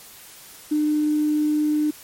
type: tone with tanh clipping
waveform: triangle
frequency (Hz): 301.4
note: D4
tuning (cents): +45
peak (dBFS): -17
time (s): 0.71-1.91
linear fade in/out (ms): 10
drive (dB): 2
effects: white hiss -44 dBFS RMS until 2.03 s + MP3 64 kbps